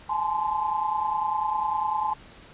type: tone cluster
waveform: sine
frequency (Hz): 844 / 874 / 1036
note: G#5 / A5 / C6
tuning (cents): +28 / -12 / -17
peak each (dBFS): -28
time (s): 0.09-2.14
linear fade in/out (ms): 10
effects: pink hiss -49 dBFS RMS until 2.53 s + resampled to 8000 Hz